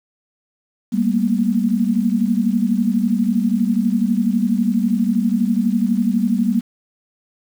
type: tone cluster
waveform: sine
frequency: 196.2 / 227.8 / 240 Hz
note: G3 / A#3 / B3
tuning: +2 / -40 / -49 cents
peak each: -19 dBFS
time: 0.92-6.61 s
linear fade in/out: 20 ms
effects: 7-bit